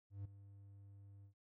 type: tone with ADSR envelope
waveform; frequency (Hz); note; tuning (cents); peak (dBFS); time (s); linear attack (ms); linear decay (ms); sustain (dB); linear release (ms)
triangle; 99.6; G2; +28; -40; 0.1-1.34; 150; 8; -14; 96
effects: none